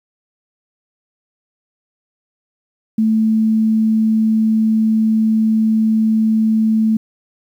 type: tone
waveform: sine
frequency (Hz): 220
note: A3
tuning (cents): 0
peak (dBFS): -11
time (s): 2.98-6.97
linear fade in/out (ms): 5
effects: 8-bit